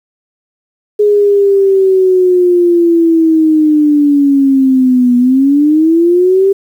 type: linear two-way sweep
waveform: sine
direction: down then up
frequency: 418.2 to 243.1 to 396.1 Hz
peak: -5 dBFS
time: 0.99-6.53 s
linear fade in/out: 10 ms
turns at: 5.17 s
effects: 7-bit